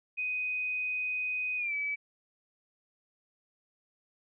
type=tone with pitch glide; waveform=sine; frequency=2500 to 2293 Hz; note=D#7 to D7; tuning=+8 to -42 cents; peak=-30 dBFS; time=0.17-1.96 s; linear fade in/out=20 ms; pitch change=-150 cents; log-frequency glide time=1.57-1.74 s; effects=none